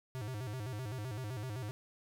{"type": "tone with vibrato", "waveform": "square", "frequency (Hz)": 116.54, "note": "A#2", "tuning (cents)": 0, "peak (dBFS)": -39, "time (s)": [0.15, 1.71], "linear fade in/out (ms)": 0, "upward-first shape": "square", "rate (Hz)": 7.8, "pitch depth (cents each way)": 190, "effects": []}